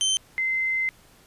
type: tone pair in turn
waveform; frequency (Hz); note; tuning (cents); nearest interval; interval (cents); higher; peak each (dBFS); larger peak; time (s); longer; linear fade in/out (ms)
25% pulse / sine; 3100 / 2069; G7 / C7; -20 / -20; perfect fifth; 700; first; -17 / -22; first; 0.01-0.17 / 0.38-0.89; second; 0
effects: pink hiss -55 dBFS RMS until 1.26 s + resampled to 32000 Hz